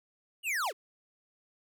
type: linear sweep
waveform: square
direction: down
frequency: 2960 to 320 Hz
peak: -30 dBFS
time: 0.43-0.73 s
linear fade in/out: 50 ms
effects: none